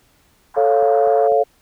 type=band-pass noise; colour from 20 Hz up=pink; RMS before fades=-34 dBFS; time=0.54-1.28 s; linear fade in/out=5 ms; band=750 to 1500 Hz; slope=48 dB/octave
type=chord; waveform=sine; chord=A augmented; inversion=none; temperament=equal; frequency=440 / 554.4 / 698.5 Hz; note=A4 / C#5 / E#5; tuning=0 / 0 / 0 cents; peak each=-16 / -17 / -16 dBFS; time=0.56-1.44 s; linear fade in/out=20 ms
type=click train; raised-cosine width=1 ms; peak=-23 dBFS; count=4; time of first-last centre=0.58-1.321 s; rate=4.05 Hz
effects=pink hiss -57 dBFS RMS until 1.61 s